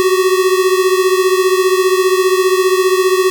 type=beating tone pair; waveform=square; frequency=370 / 385 Hz; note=F#4 / G4; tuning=0 / -31 cents; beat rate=15 Hz; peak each=-12 / -16 dBFS; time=0-3.3 s; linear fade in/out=0 ms; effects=none